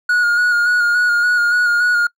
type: tone with vibrato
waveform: triangle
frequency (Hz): 1441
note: F#6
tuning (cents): -46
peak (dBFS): -10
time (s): 0.09-2.07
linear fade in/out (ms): 5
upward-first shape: square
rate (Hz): 3.5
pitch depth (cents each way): 23
effects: noise-tail reverb RT60 0.1 s tail -25 dB re dry